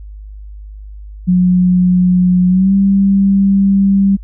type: tone with pitch glide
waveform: sine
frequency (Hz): 181 to 196.25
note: F#3 to G3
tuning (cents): -38 to +2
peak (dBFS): -7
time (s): 1.27-4.17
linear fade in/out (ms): 20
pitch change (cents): +140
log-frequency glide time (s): 2.48-2.74
effects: added 51 Hz sine -28 dBFS peak until 4.23 s